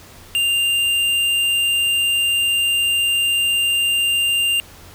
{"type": "tone with tanh clipping", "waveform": "sine", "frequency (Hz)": 2794, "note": "F7", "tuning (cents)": 0, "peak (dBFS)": -17, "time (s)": [0.35, 4.6], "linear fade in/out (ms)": 0, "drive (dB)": 13, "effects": ["added 88 Hz sine -46 dBFS peak until 4.94 s", "pink hiss -43 dBFS RMS until 4.94 s"]}